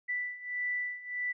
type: beating tone pair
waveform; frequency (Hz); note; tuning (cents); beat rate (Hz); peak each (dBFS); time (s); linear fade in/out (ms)
sine; 1975.5 / 1977.1; B6 / B6; 0 / +1; 1.6; -37 / -34; 0.08-1.33; 20
effects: none